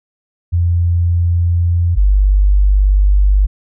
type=tone pair in turn; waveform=sine; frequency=86.3 / 49.17 Hz; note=F2 / G1; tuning=-20 / +6 cents; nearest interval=minor seventh; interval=974 cents; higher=first; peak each=-10 / -7 dBFS; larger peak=second; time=0.52-1.96 / 1.96-3.47 s; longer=second; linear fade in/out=20 ms; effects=none